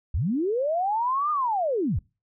sine linear two-way sweep, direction up then down, 53.6 to 1233 to 53.6 Hz, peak -22 dBFS, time 0.14-1.99 s, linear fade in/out 5 ms, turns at 1.31 s, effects noise-tail reverb RT60 0.3 s tail -25 dB re dry

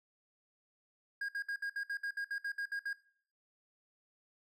triangle tone bursts, 1628 Hz, G#6, 35 cents flat, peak -33 dBFS, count 13, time 1.21-2.931 s, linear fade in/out 5 ms, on 77 ms, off 60 ms, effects noise-tail reverb RT60 0.5 s tail -17 dB re dry

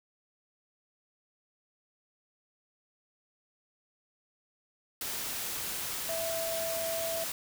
sine tone in noise, 659.3 Hz, E5, in tune, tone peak -33 dBFS, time 6.09-7.24 s, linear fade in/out 2 ms, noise white, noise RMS -36 dBFS, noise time 5.01-7.32 s, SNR 0 dB, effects none

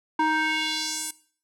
square tone with band-pass filter sweep, 312.8 Hz, D#4, 9 cents sharp, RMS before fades -26 dBFS, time 0.19-1.11 s, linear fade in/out 5 ms, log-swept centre 980 to 10000 Hz, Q 1.9, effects noise-tail reverb RT60 0.5 s tail -19 dB re dry

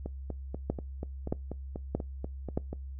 two click trains, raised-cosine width 2 ms, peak -15 / -23 dBFS, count 4 / 12, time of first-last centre 0.7-2.575 / 0.06-2.73 s, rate 1.6 / 4.12 Hz, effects noise-tail reverb RT60 0.2 s tail -23 dB re dry + added 67 Hz sine -38 dBFS peak until 2.99 s

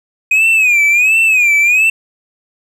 triangle tone with vibrato, 2489 Hz, D#7, in tune, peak -6 dBFS, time 0.31-1.9 s, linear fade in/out 5 ms, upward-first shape sine, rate 1.4 Hz, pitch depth 130 cents each way, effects none

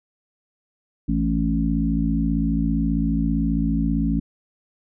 harmonic tone with a mistuned harmonic, 55 Hz, A1, in tune, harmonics 1 / 3 / 4 / 5, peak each -24 / -24 / -24 / -24 dBFS, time 1.08-4.2 s, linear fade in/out 10 ms, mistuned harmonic 5, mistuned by +20 cents, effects none

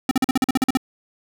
square tone bursts, 260.6 Hz, C4, 7 cents flat, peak -15 dBFS, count 11, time 0.09-0.772 s, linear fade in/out 2 ms, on 22 ms, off 44 ms, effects none

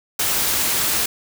white noise, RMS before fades -20 dBFS, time 0.19-1.06 s, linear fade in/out 5 ms, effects none

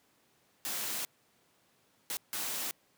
white noise bursts at uneven times, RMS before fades -36 dBFS, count 3, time 0.65-1.05 / 2.1-2.17 / 2.33-2.71 s, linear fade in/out 0 ms, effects pink hiss -69 dBFS RMS until 2.97 s + high-pass 150 Hz 12 dB/octave

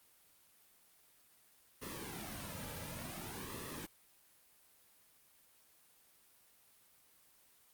pink noise with flanger, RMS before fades -45 dBFS, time 1.81-3.87 s, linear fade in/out 20 ms, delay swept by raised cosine 1.3 to 2.8 ms, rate 0.55 Hz, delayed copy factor -0.8, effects white hiss -67 dBFS RMS until 7.73 s + Opus 32 kbps

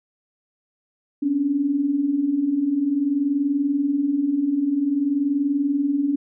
sine tone pair together, 265.7 / 286.2 Hz, C4 / D4, +27 / -45 cents, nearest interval minor second, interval 128 cents, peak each -26 / -19 dBFS, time 1.22-6.16 s, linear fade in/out 10 ms, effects none

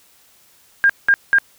sine tone bursts, 1610 Hz, G6, 46 cents sharp, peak -9 dBFS, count 3, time 0.84-1.385 s, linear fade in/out 0 ms, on 55 ms, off 190 ms, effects white hiss -53 dBFS RMS until 1.58 s

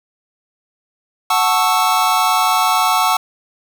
square chord, F# minor seventh, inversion none, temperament equal, 740 / 880 / 1108.7 / 1318.5 Hz, F#5 / A5 / C#6 / E6, 0 / 0 / 0 / 0 cents, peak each -19 dBFS, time 1.3-3.17 s, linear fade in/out 5 ms, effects none

